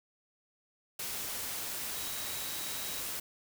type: tone in noise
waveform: sine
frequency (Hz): 3859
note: B7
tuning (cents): -41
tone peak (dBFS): -47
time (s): 1.95-3.01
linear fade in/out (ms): 5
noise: white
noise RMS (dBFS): -38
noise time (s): 0.99-3.2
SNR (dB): -12
effects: none